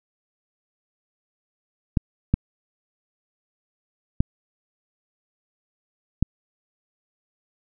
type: clicks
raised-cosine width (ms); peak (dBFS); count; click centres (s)
5; -5; 4; 1.972 / 2.34 / 4.205 / 6.226
effects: none